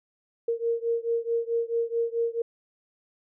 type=beating tone pair; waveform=sine; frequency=462.3 / 466.9 Hz; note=A#4 / A#4; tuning=-14 / +3 cents; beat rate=4.6 Hz; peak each=-27 / -28 dBFS; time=0.48-2.42 s; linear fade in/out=5 ms; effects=none